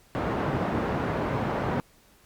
pink band-pass noise, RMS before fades -28 dBFS, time 0.15-1.8 s, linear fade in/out 0 ms, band 110 to 1200 Hz, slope 12 dB/octave, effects pink hiss -59 dBFS RMS until 2.25 s + Opus 48 kbps

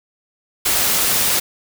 white noise, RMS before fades -17 dBFS, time 0.65-1.4 s, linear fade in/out 10 ms, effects none

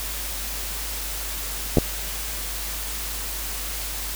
clicks, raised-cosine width 2 ms, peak -3 dBFS, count 2, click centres 1.772 / 1.784 s, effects added 50 Hz sine -33 dBFS peak until 4.15 s + white hiss -31 dBFS RMS until 4.15 s

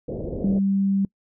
white low-pass noise, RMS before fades -30 dBFS, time 0.08-0.59 s, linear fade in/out 5 ms, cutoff 570 Hz, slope 48 dB/octave
sine tone, 196 Hz, G3, in tune, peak -18 dBFS, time 0.44-1.05 s, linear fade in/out 2 ms
effects noise-tail reverb RT60 0.1 s tail -25 dB re dry

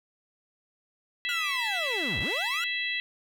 harmonic tone, 659.3 Hz, E5, in tune, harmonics 3 / 4 / 5 / 6, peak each -31 / -33 / -35 / -37 dBFS, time 1.25-3 s, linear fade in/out 0 ms
30% pulse linear two-way sweep, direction down then up, 1458 to 49 to 1458 Hz, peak -30 dBFS, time 1.29-2.64 s, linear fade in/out 0 ms, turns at 2.2 s
effects none

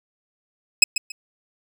20% pulse tone with echo, 2561 Hz, D#7, 49 cents sharp, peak -3 dBFS, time 0.82-0.84 s, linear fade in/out 5 ms, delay 140 ms, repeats 2, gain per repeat -12 dB, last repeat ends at 1.12 s, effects none

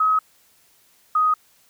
sine tone pair in turn, 1273 / 1251.1 Hz, D#6 / D#6, +39 / +9 cents, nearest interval unison, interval 30 cents, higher first, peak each -15 dBFS, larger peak neither, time 0-0.19 / 1.15-1.34 s, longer neither, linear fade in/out 5 ms, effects white hiss -58 dBFS RMS until 1.69 s

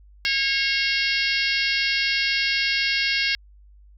harmonic tone with a mistuned harmonic, 544 Hz, C#5, 33 cents flat, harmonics 3 / 4 / 5 / 6 / 7 / 8 / 9 / 10, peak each -28 / -25 / -27 / -30 / -32 / -29 / -29 / -32 dBFS, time 0.25-3.35 s, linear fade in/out 0 ms, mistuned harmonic 5, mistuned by +29 cents, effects added 50 Hz sine -47 dBFS peak until 3.97 s

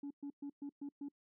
sine tone bursts, 284 Hz, C#4, 42 cents sharp, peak -39 dBFS, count 6, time 0.03-1.086 s, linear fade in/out 5 ms, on 76 ms, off 120 ms, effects noise-tail reverb RT60 0.1 s tail -26 dB re dry + tanh soft clip ceiling -39 dBFS

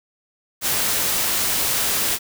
white noise, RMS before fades -21 dBFS, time 0.61-2.19 s, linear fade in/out 50 ms, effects none

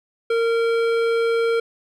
sine tone with hard clipping, 460.7 Hz, A#4, 20 cents flat, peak -19 dBFS, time 0.3-1.6 s, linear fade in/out 5 ms, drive 13 dB, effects none

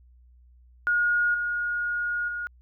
sine tone with level steps, 1436 Hz, F6, 48 cents sharp, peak -20 / -25 / -29 dBFS, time 0.87-2.47 s, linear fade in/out 0 ms, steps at 1.34 / 2.28 s, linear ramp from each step 5 ms, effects added 61 Hz sine -52 dBFS peak until 2.61 s

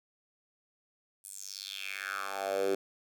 10% pulse tone with high-pass filter sweep, 97.7 Hz, G2, 5 cents flat, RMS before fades -36 dBFS, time 1.24-2.75 s, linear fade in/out 5 ms, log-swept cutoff 9800 to 360 Hz, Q 4.3, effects none

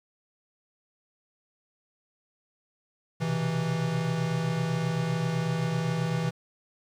square tone cluster, 125.4 / 133.2 / 163.7 Hz, B2 / C3 / E3, +27 / +31 / -12 cents, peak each -35 / -34 / -28 dBFS, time 3.2-6.31 s, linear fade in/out 20 ms, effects low-pass 7000 Hz 12 dB/octave + 9-bit

